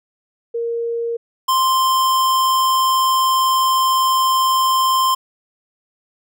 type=tone pair in turn; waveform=sine / square; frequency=466.2 / 1046.6 Hz; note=A#4 / C6; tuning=0 / 0 cents; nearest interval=octave + major second; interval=1400 cents; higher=second; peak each=-19 / -14 dBFS; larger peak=second; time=0.54-1.17 / 1.48-5.15 s; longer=second; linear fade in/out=10 ms; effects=none